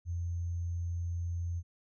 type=tone with sample-and-hold; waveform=sine; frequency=86 Hz; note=F2; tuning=26 cents flat; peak=-32 dBFS; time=0.05-1.63 s; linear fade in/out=50 ms; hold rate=6300 Hz; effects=resampled to 24000 Hz